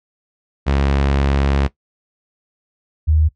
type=tone pair in turn; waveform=sawtooth / sine; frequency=69.3 / 77.79 Hz; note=C#2 / D#2; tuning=0 / 0 cents; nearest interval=major second; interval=200 cents; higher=second; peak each=-10 / -11 dBFS; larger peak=first; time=0.66-1.68 / 3.07-3.29 s; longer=first; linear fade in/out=20 ms; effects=noise-tail reverb RT60 0.1 s tail -17 dB re dry + low-pass 4000 Hz 12 dB/octave